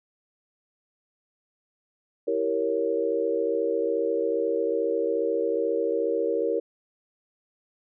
sine chord, E diminished seventh, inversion none, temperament equal, 329.6 / 392 / 466.2 / 554.4 Hz, E4 / G4 / Bb4 / Db5, 0 / 0 / 0 / 0 cents, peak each -31 / -30 / -25 / -30 dBFS, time 2.27-6.6 s, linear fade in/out 10 ms, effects none

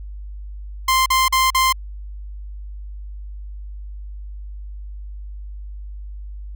sawtooth tone bursts, 1046 Hz, C6, 1 cent flat, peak -10 dBFS, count 4, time 0.88-1.726 s, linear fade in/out 5 ms, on 180 ms, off 42 ms, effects added 50 Hz sine -30 dBFS peak until 6.55 s

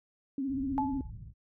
sine tone with vibrato, 270 Hz, C#4, 45 cents flat, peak -30 dBFS, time 0.38-1.01 s, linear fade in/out 2 ms, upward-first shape sine, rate 16 Hz, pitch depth 72 cents each way
white low-pass noise, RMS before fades -44 dBFS, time 0.47-1.34 s, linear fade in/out 50 ms, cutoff 120 Hz, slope 24 dB/octave
sine tone with exponential decay, 861 Hz, A5, 38 cents flat, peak -25 dBFS, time 0.78-1.1 s, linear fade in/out 0 ms, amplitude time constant 68 ms
effects none

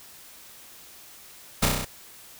pink noise with echo, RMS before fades -20 dBFS, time 1.62-1.66 s, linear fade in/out 10 ms, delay 32 ms, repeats 6, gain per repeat -2 dB, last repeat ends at 1.852 s, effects white hiss -48 dBFS RMS until 2.39 s

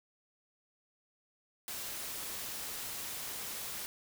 white noise, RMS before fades -41 dBFS, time 1.68-3.86 s, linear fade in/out 0 ms, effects none

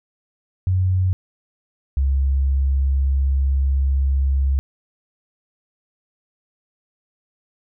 sine tone pair in turn, 92.5 / 67.87 Hz, F#2 / C#2, 0 / -36 cents, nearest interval perfect fourth, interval 536 cents, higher first, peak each -15 dBFS, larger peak neither, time 0.67-1.13 / 1.97-4.59 s, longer second, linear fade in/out 0 ms, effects none

